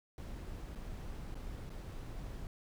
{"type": "noise with dropouts", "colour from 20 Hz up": "brown", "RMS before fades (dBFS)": -44, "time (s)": [0.18, 2.47], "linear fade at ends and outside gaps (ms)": 1, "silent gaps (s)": [[0.752, 0.757], [1.345, 1.353], [1.695, 1.702]], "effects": []}